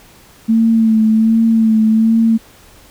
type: tone with vibrato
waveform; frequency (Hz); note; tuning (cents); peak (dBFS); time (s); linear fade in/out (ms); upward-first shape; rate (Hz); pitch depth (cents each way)
sine; 222.8; A3; +22; -8; 0.48-2.38; 20; sine; 1.3; 32
effects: pink hiss -44 dBFS RMS until 2.9 s